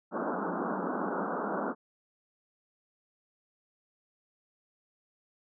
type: band-pass noise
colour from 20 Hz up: pink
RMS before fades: -33 dBFS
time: 0.11-1.75 s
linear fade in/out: 50 ms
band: 180 to 1500 Hz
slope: 96 dB/octave
effects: none